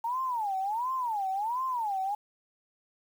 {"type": "tone with vibrato", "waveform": "sine", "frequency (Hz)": 893, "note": "A5", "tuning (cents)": 25, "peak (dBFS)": -28, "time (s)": [0.04, 2.15], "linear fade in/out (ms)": 5, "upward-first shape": "sine", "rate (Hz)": 1.4, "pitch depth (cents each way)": 280, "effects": ["9-bit"]}